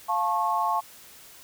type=chord; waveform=sine; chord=F augmented; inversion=none; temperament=just; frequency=698.5 / 873.1 / 1091.3 Hz; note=F5 / A5 / C#6; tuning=0 / -14 / -27 cents; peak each=-29 / -26 / -26 dBFS; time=0.08-0.81 s; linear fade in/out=20 ms; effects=white hiss -49 dBFS RMS until 1.43 s